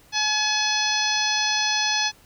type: harmonic tone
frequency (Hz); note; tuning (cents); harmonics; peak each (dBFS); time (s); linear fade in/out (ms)
851; G#5; +42; 1 / 2 / 3 / 4 / 5 / 6 / 7; -28 / -28 / -28 / -28 / -28 / -28 / -28; 0.12-2.12; 50
effects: pink hiss -54 dBFS RMS until 2.25 s